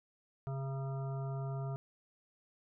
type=harmonic tone; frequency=135.4 Hz; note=C#3; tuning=40 cents flat; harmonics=1 / 3 / 5 / 7 / 9 / 10; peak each=-36 / -48 / -47 / -54 / -54 / -58 dBFS; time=0.47-1.76 s; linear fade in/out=0 ms; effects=none